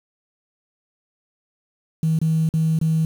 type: tone with dropouts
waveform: sine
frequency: 160 Hz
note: D#3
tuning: 49 cents sharp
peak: -15 dBFS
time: 2.03-3.05 s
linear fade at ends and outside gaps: 2 ms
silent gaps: 2.189-2.215 / 2.49-2.538 / 2.789-2.813 s
effects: tanh soft clip ceiling -12 dBFS + 7-bit